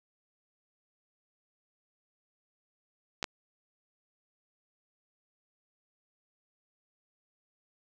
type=clicks; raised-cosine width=0.2 ms; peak=-15 dBFS; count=2; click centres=3.228 / 3.242 s; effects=none